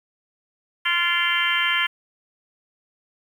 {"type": "harmonic tone with a mistuned harmonic", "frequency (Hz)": 346.7, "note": "F4", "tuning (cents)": -13, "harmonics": [3, 4, 5, 6, 7, 8, 9], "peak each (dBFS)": [-29, -27, -25, -25, -29, -28, -25], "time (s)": [0.85, 1.87], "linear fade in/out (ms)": 10, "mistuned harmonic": 7, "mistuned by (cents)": -71, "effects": ["8-bit"]}